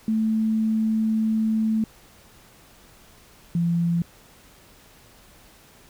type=tone pair in turn; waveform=sine; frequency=220 / 170.32 Hz; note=A3 / F3; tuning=0 / -43 cents; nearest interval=major third; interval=443 cents; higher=first; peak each=-19 dBFS; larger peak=neither; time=0.08-1.84 / 3.55-4.02 s; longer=first; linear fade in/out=2 ms; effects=pink hiss -52 dBFS RMS until 5.89 s